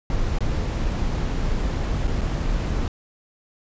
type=noise with dropouts; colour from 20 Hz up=brown; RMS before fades=-23 dBFS; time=0.1-2.88 s; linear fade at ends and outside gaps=1 ms; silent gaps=0.386-0.406 / 2.073-2.077 / 2.211-2.216 s; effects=resampled to 16000 Hz